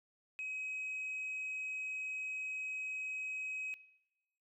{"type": "tone", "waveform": "sine", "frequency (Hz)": 2539, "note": "D#7", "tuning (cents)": 34, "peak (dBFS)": -37, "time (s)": [0.39, 3.74], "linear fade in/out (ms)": 0, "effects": ["noise-tail reverb RT60 0.9 s tail -19 dB re dry", "tanh soft clip ceiling -36 dBFS"]}